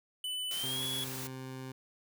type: tone with pitch glide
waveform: square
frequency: 2998 to 3365 Hz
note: F#7 to G#7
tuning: +22 to +22 cents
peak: -35 dBFS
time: 0.24-1.04 s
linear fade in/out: 2 ms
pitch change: +200 cents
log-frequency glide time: 0.51-0.83 s
type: noise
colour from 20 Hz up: white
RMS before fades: -42 dBFS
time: 0.51-1.27 s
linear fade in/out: 0 ms
type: tone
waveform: 20% pulse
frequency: 130.81 Hz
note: C3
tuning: in tune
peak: -36 dBFS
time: 0.63-1.72 s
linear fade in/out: 5 ms
effects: none